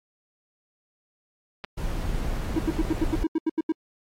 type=clicks; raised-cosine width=0.3 ms; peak=-19 dBFS; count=2; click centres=1.641 / 1.646 s
type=noise; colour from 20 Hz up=brown; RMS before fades=-28 dBFS; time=1.77-3.24 s; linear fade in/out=10 ms
type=tone bursts; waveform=triangle; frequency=320 Hz; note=D#4; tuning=49 cents sharp; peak=-18 dBFS; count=11; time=2.56-3.722 s; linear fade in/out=5 ms; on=32 ms; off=81 ms
effects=AAC 48 kbps